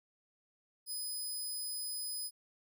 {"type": "tone", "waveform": "5% pulse", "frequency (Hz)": 5010, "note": "D#8", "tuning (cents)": 11, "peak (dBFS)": -32, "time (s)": [0.86, 2.31], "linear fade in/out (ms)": 50, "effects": []}